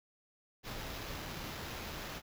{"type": "noise with sample-and-hold", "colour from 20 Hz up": "pink", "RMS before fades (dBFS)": -43, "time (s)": [0.63, 2.22], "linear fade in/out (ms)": 50, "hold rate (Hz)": 8820, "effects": []}